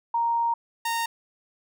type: tone pair in turn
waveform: sine / sawtooth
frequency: 932.3 / 923.2 Hz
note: A#5 / A#5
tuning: 0 / -17 cents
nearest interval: unison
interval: 17 cents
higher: first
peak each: -21 dBFS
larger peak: neither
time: 0.14-0.54 / 0.85-1.06 s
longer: first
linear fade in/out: 5 ms
effects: none